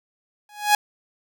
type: tone with exponential growth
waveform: sawtooth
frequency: 833 Hz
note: G#5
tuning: 5 cents sharp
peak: -7 dBFS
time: 0.49-0.75 s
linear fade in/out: 2 ms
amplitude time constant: 55 ms
effects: none